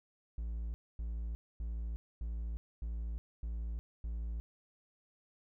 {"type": "tone bursts", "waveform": "triangle", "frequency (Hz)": 56.7, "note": "A#1", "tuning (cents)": -47, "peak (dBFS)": -34, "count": 7, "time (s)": [0.38, 4.4], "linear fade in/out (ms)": 0, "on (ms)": 360, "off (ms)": 250, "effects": []}